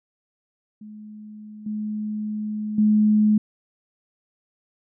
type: tone with level steps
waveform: sine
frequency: 212.5 Hz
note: G#3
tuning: 40 cents sharp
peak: -37 / -25 / -14 dBFS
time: 0.81-3.38 s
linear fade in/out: 5 ms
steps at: 1.66 / 2.78 s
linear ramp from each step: 5 ms
effects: none